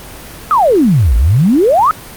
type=exponential two-way sweep; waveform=sine; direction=down then up; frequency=1326 to 51.91 to 1326 Hz; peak=-6 dBFS; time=0.51-1.91 s; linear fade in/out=0 ms; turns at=1.16 s; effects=pink hiss -31 dBFS RMS until 2.16 s + Opus 32 kbps